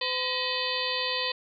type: harmonic tone with a mistuned harmonic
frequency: 508 Hz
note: B4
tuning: 49 cents sharp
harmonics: 1 / 2 / 4 / 5 / 6 / 7 / 8 / 9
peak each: -35 / -35 / -35 / -35 / -35 / -35 / -35 / -35 dBFS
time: 0.01-1.32 s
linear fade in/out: 5 ms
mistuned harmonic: 4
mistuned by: -110 cents
effects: none